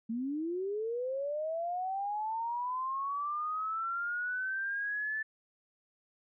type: linear sweep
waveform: sine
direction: up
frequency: 219.1 to 1760 Hz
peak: -32 dBFS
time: 0.09-5.23 s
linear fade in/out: 10 ms
effects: none